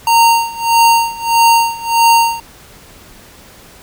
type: tone with tremolo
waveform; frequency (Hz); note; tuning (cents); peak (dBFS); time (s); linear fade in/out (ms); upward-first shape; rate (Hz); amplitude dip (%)
square; 924; A#5; -16; -6; 0.07-2.4; 2; sine; 1.6; 90
effects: pink hiss -40 dBFS RMS until 3.82 s